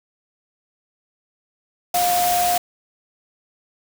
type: tone in noise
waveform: sine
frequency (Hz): 710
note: F5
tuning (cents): +28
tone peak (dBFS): -17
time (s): 1.94-2.58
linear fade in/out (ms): 5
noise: white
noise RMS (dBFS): -24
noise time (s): 1.94-2.58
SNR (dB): +4
effects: none